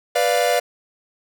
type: chord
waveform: 45% pulse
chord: B diminished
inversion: none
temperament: equal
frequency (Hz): 493.9 / 587.3 / 698.5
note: B4 / D5 / F5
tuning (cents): 0 / 0 / 0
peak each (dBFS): -21 / -21 / -20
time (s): 0.15-0.6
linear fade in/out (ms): 10
effects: none